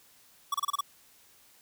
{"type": "tone bursts", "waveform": "square", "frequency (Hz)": 1136, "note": "C#6", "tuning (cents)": 42, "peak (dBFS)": -27, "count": 6, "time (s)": [0.52, 0.809], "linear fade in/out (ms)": 5, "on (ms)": 24, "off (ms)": 29, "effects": ["white hiss -60 dBFS RMS until 1.61 s"]}